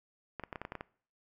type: clicks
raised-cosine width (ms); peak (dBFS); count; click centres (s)
0.5; -24; 9; 0.397 / 0.437 / 0.528 / 0.558 / 0.616 / 0.651 / 0.721 / 0.753 / 0.809
effects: noise-tail reverb RT60 0.5 s tail -22 dB re dry